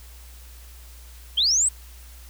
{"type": "linear sweep", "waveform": "sine", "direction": "up", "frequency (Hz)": [2998, 8372], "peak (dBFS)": -17, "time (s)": [1.37, 1.69], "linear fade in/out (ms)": 10, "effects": ["added 60 Hz sine -42 dBFS peak until 2.29 s", "white hiss -50 dBFS RMS until 2.29 s"]}